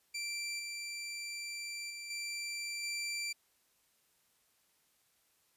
20% pulse tone with level steps, 2349 Hz, D7, in tune, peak -32 / -35 / -38 / -33 / -31 dBFS, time 0.14-3.33 s, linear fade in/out 10 ms, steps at 0.59 / 1.9 / 2.1 / 2.83 s, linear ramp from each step 5 ms, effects white hiss -73 dBFS RMS until 5.56 s + resampled to 32000 Hz

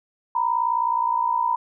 sine tone pair together, 932.3 / 991.7 Hz, A#5 / B5, 0 / +7 cents, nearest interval minor second, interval 107 cents, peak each -22 dBFS, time 0.35-1.56 s, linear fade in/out 5 ms, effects none

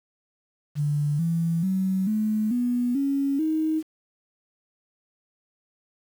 sine tone with pitch steps, 146.83 / 166.73 / 189.32 / 215 / 244.1 / 277.2 / 314.7 Hz, D3 / E3 / F#3 / A3 / B3 / C#4 / D#4, 0 / +20 / +40 / -40 / -20 / 0 / +20 cents, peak -21 dBFS, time 0.75-3.83 s, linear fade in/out 50 ms, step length 440 ms, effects 8-bit

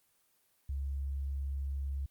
sine tone, 68.9 Hz, C#2, 10 cents flat, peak -33 dBFS, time 0.69-2.06 s, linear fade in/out 5 ms, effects white hiss -72 dBFS RMS until 2.1 s + Opus 24 kbps

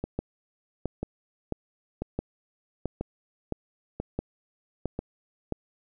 two click trains, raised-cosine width 2 ms, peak -17 / -15 dBFS, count 6 / 9, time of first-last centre 0.04-4.99 / 0.19-5.523 s, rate 1.01 / 1.5 Hz, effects none

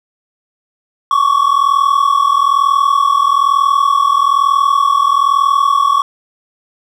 triangle tone pair together, 1100 / 1141.1 Hz, C#6 / C#6, -14 / +50 cents, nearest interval minor second, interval 64 cents, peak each -10 dBFS, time 1.11-6.02 s, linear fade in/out 2 ms, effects none

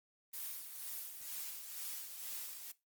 blue noise with tremolo, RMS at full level -43 dBFS, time 0.33-2.72 s, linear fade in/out 10 ms, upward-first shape sine, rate 2.1 Hz, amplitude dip 50%, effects noise-tail reverb RT60 0.2 s tail -17 dB re dry + Opus 24 kbps

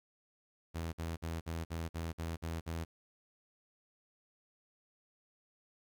sawtooth tone bursts, 82.41 Hz, E2, in tune, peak -33 dBFS, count 9, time 0.74-2.85 s, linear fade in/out 20 ms, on 190 ms, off 50 ms, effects 12-bit

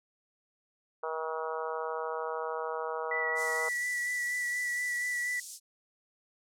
harmonic tone, 159.6 Hz, D#3, 44 cents sharp, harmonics 3 / 4 / 5 / 6 / 7 / 8 / 9, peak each -36 / -40 / -42 / -40 / -42 / -41 / -46 dBFS, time 1.03-3.69 s, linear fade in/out 5 ms
sine tone with vibrato, 1961 Hz, B6, 13 cents flat, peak -30 dBFS, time 3.11-5.4 s, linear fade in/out 5 ms, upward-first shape sine, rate 4.2 Hz, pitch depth 18 cents each way
pink band-pass noise, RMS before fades -45 dBFS, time 3.35-5.6 s, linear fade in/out 50 ms, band 5800 to 10000 Hz, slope 24 dB/octave
effects none

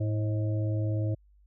harmonic tone with a mistuned harmonic, 107.4 Hz, A2, 41 cents flat, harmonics 1 / 3 / 5 / 6, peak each -26 / -36 / -40 / -42 dBFS, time 0-1.15 s, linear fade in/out 10 ms, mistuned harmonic 6, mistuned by -28 cents, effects added 50 Hz sine -57 dBFS peak until 1.46 s

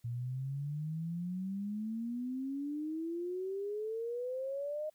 sine exponential sweep, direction up, 116.54 to 622.3 Hz, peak -35 dBFS, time 0.04-4.9 s, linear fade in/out 10 ms, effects white hiss -74 dBFS RMS until 4.94 s

